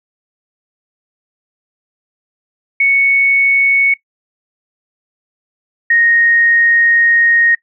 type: tone pair in turn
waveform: sine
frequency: 2217 / 1864.3 Hz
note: C#7 / A#6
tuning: 0 / 0 cents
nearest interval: minor third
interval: 300 cents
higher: first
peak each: -8 dBFS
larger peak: neither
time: 2.8-3.94 / 5.9-7.55 s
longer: second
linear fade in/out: 5 ms
effects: noise-tail reverb RT60 0.1 s tail -20 dB re dry